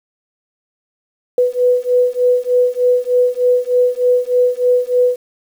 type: beating tone pair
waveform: sine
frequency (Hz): 493.9 / 497.2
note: B4 / B4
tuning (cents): 0 / +12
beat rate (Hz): 3.3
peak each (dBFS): -14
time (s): 1.38-5.16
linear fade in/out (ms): 2
effects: 7-bit